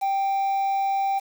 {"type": "tone with quantisation", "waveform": "triangle", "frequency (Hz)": 784, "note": "G5", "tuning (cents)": 0, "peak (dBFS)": -19, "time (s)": [0.01, 1.2], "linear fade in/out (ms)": 20, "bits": 7, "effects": []}